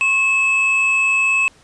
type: tone pair together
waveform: triangle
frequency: 1081 / 2598 Hz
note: C#6 / E7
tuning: -44 / -26 cents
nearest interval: octave + minor third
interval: 1518 cents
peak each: -24 / -12 dBFS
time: 0.01-1.48 s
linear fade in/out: 0 ms
effects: pink hiss -51 dBFS RMS until 1.63 s + resampled to 22050 Hz